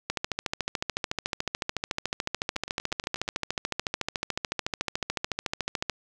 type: two click trains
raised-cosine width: 0.2 ms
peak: -19 / -10 dBFS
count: 7 / 81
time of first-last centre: 2.56-3.279 / 0.1-5.897 s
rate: 8.34 / 13.8 Hz
effects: none